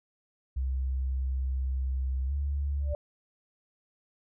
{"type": "tone with pitch glide", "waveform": "sine", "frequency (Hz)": [65.41, 70.92], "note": ["C2", "C#2"], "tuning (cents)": [0, 40], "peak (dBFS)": -27, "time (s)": [0.56, 2.94], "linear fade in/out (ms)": 10, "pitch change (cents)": 140, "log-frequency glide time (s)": [2.27, 2.32]}
{"type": "tone with exponential growth", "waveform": "sine", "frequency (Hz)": 587.3, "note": "D5", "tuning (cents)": 0, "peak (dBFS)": -28, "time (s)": [2.8, 2.95], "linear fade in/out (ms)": 1, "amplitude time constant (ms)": 31}
{"effects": []}